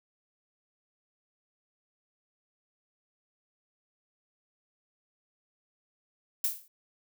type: noise with exponential decay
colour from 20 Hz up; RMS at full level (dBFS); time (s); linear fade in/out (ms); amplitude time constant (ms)
violet; -25; 6.44-6.68; 1; 52
effects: none